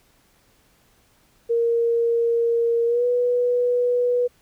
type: tone with pitch glide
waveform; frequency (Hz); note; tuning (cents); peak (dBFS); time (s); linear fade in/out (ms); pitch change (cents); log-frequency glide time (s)
sine; 466.2 to 489.4; A#4 to B4; 0 to -16; -17; 1.49-4.28; 20; +84; 2.86-3.05
effects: pink hiss -60 dBFS RMS until 4.41 s